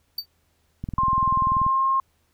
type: tone with exponential decay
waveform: square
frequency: 4597 Hz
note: D8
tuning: 38 cents flat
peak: -23 dBFS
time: 0.18-0.26 s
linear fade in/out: 5 ms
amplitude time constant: 17 ms
type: click train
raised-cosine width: 5 ms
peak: -18 dBFS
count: 18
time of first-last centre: 0.84-1.665 s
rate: 20.6 Hz
type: tone with pitch glide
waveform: sine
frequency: 1056 to 1068.9 Hz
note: C6 to C6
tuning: +16 to +37 cents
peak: -18 dBFS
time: 0.98-2 s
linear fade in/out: 2 ms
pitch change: +21 cents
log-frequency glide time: 1.56-1.87 s
effects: added 80 Hz sine -68 dBFS peak until 2.33 s + pink hiss -68 dBFS RMS until 2.33 s